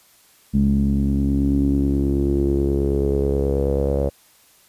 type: tone with low-pass filter sweep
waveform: sawtooth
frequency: 69.3 Hz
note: C#2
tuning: in tune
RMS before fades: -19 dBFS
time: 0.53-4.1 s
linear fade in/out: 20 ms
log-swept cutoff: 210 to 540 Hz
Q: 6.4
effects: white hiss -54 dBFS RMS until 4.68 s + resampled to 32000 Hz